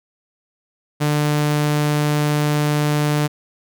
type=tone; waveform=sawtooth; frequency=148.7 Hz; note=D3; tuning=22 cents sharp; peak=-12 dBFS; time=1-3.28 s; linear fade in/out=20 ms; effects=none